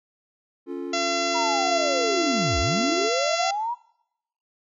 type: chord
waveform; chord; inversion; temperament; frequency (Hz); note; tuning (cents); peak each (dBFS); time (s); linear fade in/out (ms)
triangle; Db augmented; none; equal; 277.2 / 349.2 / 440; Db4 / F4 / A4; 0 / 0 / 0; -31 / -30 / -35; 0.66-3.1; 50
type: harmonic tone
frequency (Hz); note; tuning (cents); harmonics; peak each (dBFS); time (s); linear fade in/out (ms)
680; F5; -46; 1 / 2 / 3 / 4 / 5 / 6 / 7 / 8 / 9 / 10; -27 / -30 / -32 / -33 / -34 / -35 / -35 / -36 / -37 / -37; 0.93-3.51; 5
type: linear two-way sweep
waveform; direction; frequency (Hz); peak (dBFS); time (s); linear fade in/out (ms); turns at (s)
sine; down then up; 980 to 57.1 to 980; -24; 1.34-3.75; 20; 2.59
effects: noise-tail reverb RT60 0.8 s tail -24 dB re dry